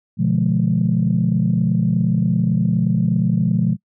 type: chord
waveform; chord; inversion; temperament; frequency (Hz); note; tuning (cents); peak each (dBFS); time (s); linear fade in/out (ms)
sine; B diminished seventh; none; equal with one note detuned; 123.47 / 146.83 / 174.61 / 212; B2 / D3 / F3 / Ab3; 0 / 0 / 0 / +36; -20 / -23 / -17 / -20; 0.17-3.77; 50
effects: noise-tail reverb RT60 0.1 s tail -26 dB re dry + tanh soft clip ceiling -6 dBFS